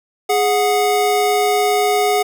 square tone pair together, 415.3 / 732 Hz, G#4 / F#5, 0 / -19 cents, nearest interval minor seventh, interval 981 cents, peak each -17 dBFS, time 0.29-2.23 s, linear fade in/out 10 ms, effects none

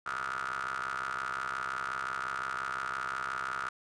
25% pulse ring-modulated tone, 65.7 Hz, C2, 8 cents sharp, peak -27 dBFS, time 0.06-3.69 s, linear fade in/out 5 ms, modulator 1340 Hz, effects resampled to 22050 Hz

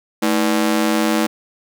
sawtooth ring-modulated tone, 269.9 Hz, C#4, 46 cents flat, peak -8 dBFS, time 0.22-1.27 s, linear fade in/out 10 ms, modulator 50.1 Hz, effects none

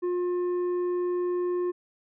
sine tone with tanh clipping, 356.1 Hz, F4, 34 cents sharp, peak -26 dBFS, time 0.02-1.72 s, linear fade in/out 20 ms, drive 6 dB, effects none

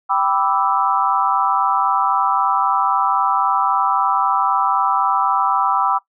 sine chord, E minor seventh, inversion first, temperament equal, 784 / 987.8 / 1174.7 / 1318.5 Hz, G5 / B5 / D6 / E6, 0 / 0 / 0 / 0 cents, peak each -20 dBFS, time 0.09-5.99 s, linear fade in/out 20 ms, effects noise-tail reverb RT60 0.1 s tail -18 dB re dry

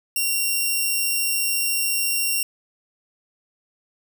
5% pulse tone, 2754 Hz, F7, 25 cents flat, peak -11 dBFS, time 0.16-2.43 s, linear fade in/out 2 ms, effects none

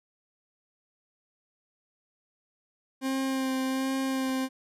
40% pulse tone with vibrato, 264.5 Hz, C4, 19 cents sharp, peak -26 dBFS, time 3.01-4.49 s, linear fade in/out 50 ms, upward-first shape sine, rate 1.3 Hz, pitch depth 16 cents each way
pink noise with exponential growth, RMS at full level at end -44 dBFS, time 4.22-4.3 s, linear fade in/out 5 ms, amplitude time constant 16 ms
effects resampled to 32000 Hz

